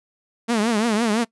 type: tone with vibrato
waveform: sawtooth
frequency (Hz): 222.4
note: A3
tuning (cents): +19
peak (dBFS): -14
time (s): 0.48-1.25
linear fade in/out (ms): 20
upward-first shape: triangle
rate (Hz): 5.9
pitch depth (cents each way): 160
effects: noise-tail reverb RT60 0.1 s tail -22 dB re dry + resampled to 24000 Hz